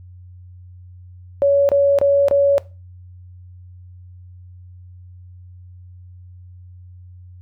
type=tone bursts; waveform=sine; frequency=562 Hz; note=C#5; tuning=24 cents sharp; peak=-11 dBFS; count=4; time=1.42-2.581 s; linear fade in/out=0 ms; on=270 ms; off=27 ms; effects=noise-tail reverb RT60 0.3 s tail -19 dB re dry + added 90 Hz sine -38 dBFS peak until 7.41 s